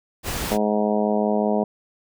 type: noise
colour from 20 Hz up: pink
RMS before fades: -27 dBFS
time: 0.23-0.58 s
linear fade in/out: 50 ms
type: harmonic tone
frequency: 105.4 Hz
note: G#2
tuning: 26 cents sharp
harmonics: 2 / 3 / 4 / 5 / 6 / 7 / 8 / 9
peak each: -22 / -31 / -25 / -28 / -25 / -28 / -35 / -33 dBFS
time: 0.51-1.64 s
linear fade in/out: 5 ms
effects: none